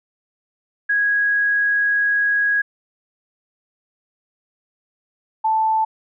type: tone pair in turn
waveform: sine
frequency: 1655 / 879.7 Hz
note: G#6 / A5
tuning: -6 / -1 cents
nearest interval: major seventh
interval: 1095 cents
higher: first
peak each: -15 dBFS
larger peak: neither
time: 0.89-2.62 / 5.44-5.85 s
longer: first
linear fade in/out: 10 ms
effects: none